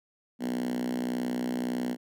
5% pulse tone with high-pass filter, 61.74 Hz, B1, in tune, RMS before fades -31 dBFS, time 0.39-1.97 s, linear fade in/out 50 ms, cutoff 230 Hz, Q 9.1, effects none

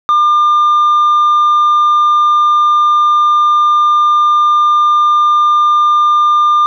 triangle tone with tanh clipping, 1200 Hz, D6, 37 cents sharp, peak -7 dBFS, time 0.09-6.66 s, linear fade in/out 0 ms, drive 7 dB, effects none

